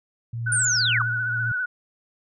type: tone with tremolo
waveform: sine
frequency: 116.54 Hz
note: A#2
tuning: in tune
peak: -25 dBFS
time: 0.33-1.52 s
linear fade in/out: 5 ms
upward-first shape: triangle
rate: 1.9 Hz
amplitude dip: 60%
type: tone with vibrato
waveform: sine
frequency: 1480 Hz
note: F#6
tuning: in tune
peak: -23 dBFS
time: 0.46-1.66 s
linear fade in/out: 10 ms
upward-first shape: triangle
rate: 15 Hz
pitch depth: 54 cents each way
type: linear sweep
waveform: sine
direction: down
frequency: 9397 to 1046.5 Hz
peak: -20 dBFS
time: 0.52-1.02 s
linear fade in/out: 2 ms
effects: none